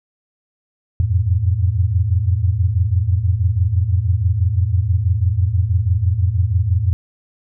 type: tone cluster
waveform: sine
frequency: 84.8 / 90.9 / 109.6 Hz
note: E2 / F#2 / A2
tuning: +50 / -30 / -6 cents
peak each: -18 dBFS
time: 1-6.93 s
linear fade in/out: 0 ms
effects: none